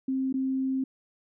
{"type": "tone with dropouts", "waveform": "sine", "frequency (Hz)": 264.3, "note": "C4", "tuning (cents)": 18, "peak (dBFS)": -25, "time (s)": [0.08, 0.84], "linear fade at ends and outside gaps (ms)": 5, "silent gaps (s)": [0.327, 0.34], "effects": []}